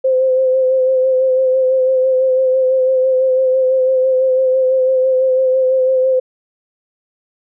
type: tone with vibrato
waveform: sine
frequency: 519 Hz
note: C5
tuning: 14 cents flat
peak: -10 dBFS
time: 0.04-6.2 s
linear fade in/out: 10 ms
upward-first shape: sine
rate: 6 Hz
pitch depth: 25 cents each way
effects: none